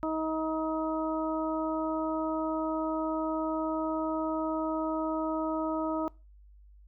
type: harmonic tone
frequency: 316.5 Hz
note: D#4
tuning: 30 cents sharp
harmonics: 1 / 2 / 3 / 4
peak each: -31 / -34 / -36 / -37 dBFS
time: 0.03-6.08 s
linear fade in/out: 0 ms
effects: noise-tail reverb RT60 0.3 s tail -23 dB re dry + added 50 Hz sine -52 dBFS peak until 6.87 s